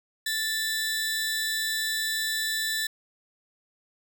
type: tone pair together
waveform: sawtooth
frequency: 1763 / 3953 Hz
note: A6 / B7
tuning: +3 / +1 cents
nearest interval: octave + major second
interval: 1398 cents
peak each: -25 / -27 dBFS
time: 0.26-2.87 s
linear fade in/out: 5 ms
effects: none